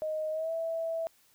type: tone with pitch glide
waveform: sine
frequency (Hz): 622.3 to 656.6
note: D#5 to E5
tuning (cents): 0 to -7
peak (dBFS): -30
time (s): 0.02-1.07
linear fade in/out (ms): 0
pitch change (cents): +93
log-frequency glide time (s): 0.31-0.52
effects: white hiss -65 dBFS RMS until 1.34 s